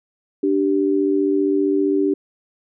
sine tone pair together, 293.7 / 388.9 Hz, D4 / G4, 0 / -14 cents, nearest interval perfect fourth, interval 486 cents, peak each -18 dBFS, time 0.43-2.14 s, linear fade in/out 5 ms, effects none

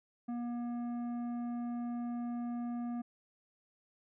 sine tone with tanh clipping, 239.3 Hz, A#3, 46 cents sharp, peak -37 dBFS, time 0.28-3.02 s, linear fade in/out 10 ms, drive 10 dB, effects none

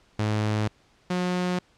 sawtooth tone pair in turn, 106.8 / 180.19 Hz, G#2 / F#3, +49 / -46 cents, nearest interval major sixth, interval 905 cents, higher second, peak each -19 / -20 dBFS, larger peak first, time 0.19-0.68 / 1.1-1.59 s, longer neither, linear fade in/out 5 ms, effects pink hiss -61 dBFS RMS until 1.77 s + low-pass 6000 Hz 12 dB/octave

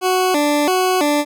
20% pulse tone with vibrato, 329.6 Hz, E4, in tune, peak -9 dBFS, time 0.01-1.25 s, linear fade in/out 50 ms, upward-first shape square, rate 1.5 Hz, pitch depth 200 cents each way, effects none

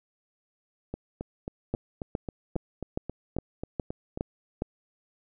two click trains, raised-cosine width 2 ms, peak -15 / -20 dBFS, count 8 / 13, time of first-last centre 1.74-4.621 / 0.94-4.175 s, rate 2.43 / 3.71 Hz, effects none

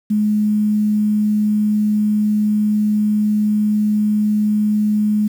sine tone with quantisation, 211 Hz, G#3, 28 cents sharp, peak -13 dBFS, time 0.1-5.28 s, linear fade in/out 10 ms, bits 7, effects none

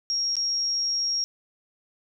sine tone with dropouts, 5588 Hz, F8, in tune, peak -23 dBFS, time 0.1-1.24 s, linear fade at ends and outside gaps 0 ms, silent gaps 0.355-0.367 s, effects none

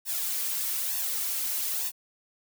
blue noise with flanger, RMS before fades -30 dBFS, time 0.05-1.92 s, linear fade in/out 50 ms, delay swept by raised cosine 1.1 to 3.8 ms, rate 1.1 Hz, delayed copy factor +0.85, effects none

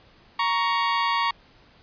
sawtooth tone pair together, 936 / 1115.3 Hz, A#5 / C#6, +7 / +10 cents, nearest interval minor third, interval 303 cents, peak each -20 dBFS, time 0.39-1.31 s, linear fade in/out 5 ms, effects pink hiss -55 dBFS RMS until 1.82 s + resampled to 11025 Hz

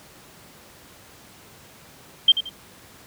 sine tone with echo, 3163 Hz, G7, 15 cents sharp, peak -9 dBFS, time 2.28-2.32 s, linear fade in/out 5 ms, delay 87 ms, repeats 2, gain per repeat -11 dB, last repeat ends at 2.494 s, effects pink hiss -48 dBFS RMS until 3.06 s + high-pass 80 Hz 12 dB/octave

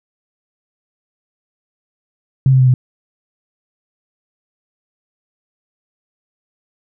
sine tone with pitch steps, 133.2 / 130.99 / 128.81 / 126.67 Hz, C3 / C3 / C3 / B2, +31 / +2 / -27 / +44 cents, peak -7 dBFS, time 2.46-2.74 s, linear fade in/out 2 ms, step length 70 ms, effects none

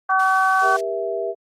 harmonic tone, 380 Hz, F#4, 46 cents sharp, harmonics 2 / 3 / 4, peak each -19 / -18 / -20 dBFS, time 0.09-0.77 s, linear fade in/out 10 ms
blue noise, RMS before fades -30 dBFS, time 0.19-0.81 s, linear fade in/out 5 ms
sine chord, E diminished, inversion first, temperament just, 395.6 / 474.7 / 659.3 Hz, G4 / Bb4 / E5, +16 / +31 / 0 cents, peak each -26 / -28 / -25 dBFS, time 0.61-1.35 s, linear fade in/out 50 ms
effects low-pass 6000 Hz 12 dB/octave + Opus 48 kbps

